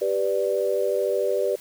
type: chord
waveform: sine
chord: G major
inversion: none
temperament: equal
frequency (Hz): 392 / 493.9 / 587.3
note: G4 / B4 / D5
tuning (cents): 0 / 0 / 0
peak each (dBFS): -25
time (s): 0.01-1.56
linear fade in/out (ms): 10
effects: white hiss -47 dBFS RMS until 1.6 s